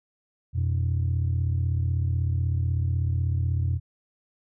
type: tone pair together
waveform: sine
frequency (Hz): 87.31 / 123.47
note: F2 / B2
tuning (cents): 0 / 0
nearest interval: tritone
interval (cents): 600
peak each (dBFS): -22 / -25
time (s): 0.53-3.8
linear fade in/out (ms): 50
effects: tanh soft clip ceiling -18 dBFS